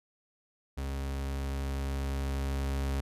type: tone with level ramp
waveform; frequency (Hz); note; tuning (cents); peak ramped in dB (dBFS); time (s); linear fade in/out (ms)
40% pulse; 68.3; C#2; -25; -32 to -28; 0.77-3.01; 10
effects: resampled to 32000 Hz